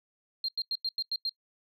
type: tone bursts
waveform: sine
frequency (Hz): 4194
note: C8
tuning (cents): +3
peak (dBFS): -27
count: 7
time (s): 0.44-1.294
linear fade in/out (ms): 2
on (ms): 44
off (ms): 91
effects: noise-tail reverb RT60 0.1 s tail -23 dB re dry + tanh soft clip ceiling -23 dBFS